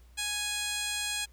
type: tone with band-pass filter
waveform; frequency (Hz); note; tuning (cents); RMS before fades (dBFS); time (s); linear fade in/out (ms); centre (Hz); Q
15% pulse; 831; G#5; +1; -33; 0.17-1.26; 20; 6000; 1.3
effects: added 60 Hz sine -53 dBFS peak until 1.32 s + pink hiss -66 dBFS RMS until 1.32 s